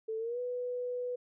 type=tone with pitch glide; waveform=sine; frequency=442.5 to 493.8 Hz; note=A4 to B4; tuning=+10 to 0 cents; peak=-33 dBFS; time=0.08-1.16 s; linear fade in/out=10 ms; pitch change=+190 cents; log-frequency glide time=0.18-0.39 s; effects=none